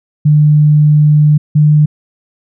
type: tone pair in turn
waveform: sine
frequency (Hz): 150 / 150.63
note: D3 / D3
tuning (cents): +37 / +44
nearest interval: unison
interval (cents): 7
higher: second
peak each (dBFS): -4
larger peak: neither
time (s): 0.25-1.38 / 1.55-1.86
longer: first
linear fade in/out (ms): 10
effects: none